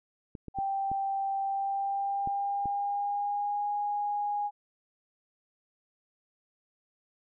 clicks, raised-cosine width 3 ms, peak -27 dBFS, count 6, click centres 0.352 / 0.483 / 0.587 / 0.916 / 2.274 / 2.657 s
sine tone with pitch glide, 784 to 823.5 Hz, G5 to G#5, 0 to -15 cents, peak -28 dBFS, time 0.54-4.51 s, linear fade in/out 50 ms, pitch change +85 cents, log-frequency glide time 1.43-3.69 s
effects none

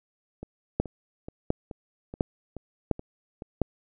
two click trains, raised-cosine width 2 ms, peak -9 / -24 dBFS, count 5 / 8, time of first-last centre 0.8-3.617 / 0.43-3.421 s, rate 1.42 / 2.34 Hz, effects none

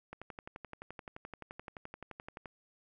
click train, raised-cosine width 0.5 ms, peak -29 dBFS, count 28, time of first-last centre 0.13-2.458 s, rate 11.6 Hz, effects none

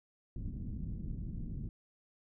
pink low-pass noise, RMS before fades -40 dBFS, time 0.36-1.69 s, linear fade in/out 2 ms, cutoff 240 Hz, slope 24 dB/octave, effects none

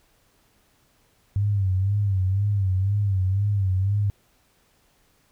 sine tone with vibrato, 98 Hz, G2, in tune, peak -19 dBFS, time 1.36-4.1 s, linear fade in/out 0 ms, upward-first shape sine, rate 2 Hz, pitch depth 92 cents each way, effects pink hiss -63 dBFS RMS until 5.31 s

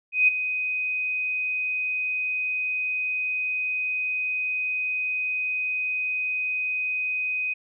sine tone with ADSR envelope, 2505 Hz, D#7, 11 cents sharp, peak -13 dBFS, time 0.12-7.54 s, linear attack 160 ms, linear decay 12 ms, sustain -11 dB, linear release 13 ms, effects none

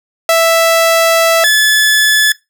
sawtooth tone pair in turn, 660 / 1722.7 Hz, E5 / A6, +2 / -37 cents, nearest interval octave + perfect fourth, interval 1661 cents, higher second, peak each -3 dBFS, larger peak neither, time 0.29-1.44 / 1.44-2.32 s, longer first, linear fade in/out 2 ms, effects noise-tail reverb RT60 0.2 s tail -20 dB re dry

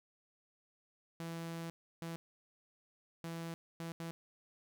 sawtooth tone bursts at uneven times, 166.2 Hz, E3, 15 cents sharp, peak -37 dBFS, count 5, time 1.2-1.7 / 2.02-2.16 / 3.24-3.54 / 3.8-3.92 / 4-4.11 s, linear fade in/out 0 ms, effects none

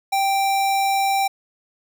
square tone, 784 Hz, G5, in tune, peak -18 dBFS, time 0.12-1.28 s, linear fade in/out 10 ms, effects none

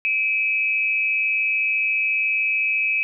sine tone pair together, 2347 / 2561 Hz, D7 / D#7, -2 / +49 cents, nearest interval major second, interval 151 cents, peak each -23 / -20 dBFS, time 0.05-3.03 s, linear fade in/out 0 ms, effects none

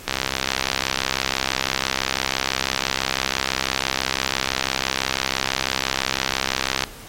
click train, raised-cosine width 0.2 ms, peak -3 dBFS, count 447, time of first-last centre 0.08-6.838 s, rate 66 Hz, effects pink hiss -40 dBFS RMS until 7.08 s + AAC 48 kbps

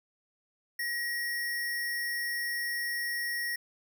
sine tone with sample-and-hold, 1900 Hz, A#6, 33 cents sharp, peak -30 dBFS, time 0.79-3.56 s, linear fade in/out 5 ms, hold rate 7350 Hz, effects none

